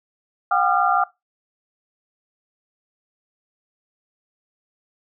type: tone cluster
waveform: sine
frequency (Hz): 724 / 789 / 1204 / 1376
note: F#5 / G5 / D6 / F6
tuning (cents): -38 / +11 / +43 / -26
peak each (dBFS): -21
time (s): 0.51-1.04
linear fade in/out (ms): 5
effects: noise-tail reverb RT60 0.2 s tail -20 dB re dry